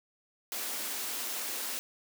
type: high-pass noise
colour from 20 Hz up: white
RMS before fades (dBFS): -36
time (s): 0.52-1.79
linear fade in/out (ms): 0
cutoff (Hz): 210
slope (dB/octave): 96
effects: none